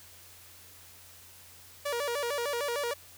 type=tone with vibrato; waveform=sawtooth; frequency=523 Hz; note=C5; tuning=1 cent flat; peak=-26 dBFS; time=1.85-2.94 s; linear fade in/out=10 ms; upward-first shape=square; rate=6.6 Hz; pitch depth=170 cents each way; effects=added 89 Hz sine -61 dBFS peak until 3.17 s + white hiss -53 dBFS RMS until 3.17 s